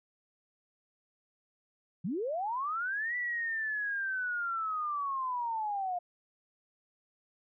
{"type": "linear two-way sweep", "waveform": "sine", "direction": "up then down", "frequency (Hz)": [147.3, 1975.5, 699], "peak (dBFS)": -31, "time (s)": [2.04, 5.99], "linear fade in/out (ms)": 10, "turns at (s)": 3.16, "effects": []}